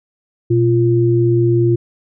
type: tone pair together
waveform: sine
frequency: 121.06 / 346.2 Hz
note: B2 / F4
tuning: -34 / -15 cents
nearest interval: octave + tritone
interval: 1819 cents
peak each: -13 dBFS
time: 0.5-1.76 s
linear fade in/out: 10 ms
effects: none